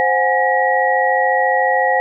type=tone cluster; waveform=sine; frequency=522 / 731 / 825 / 1911 Hz; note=C5 / F#5 / G#5 / A#6; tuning=-4 / -21 / -12 / +43 cents; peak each=-18 dBFS; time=0-2 s; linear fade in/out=0 ms; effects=none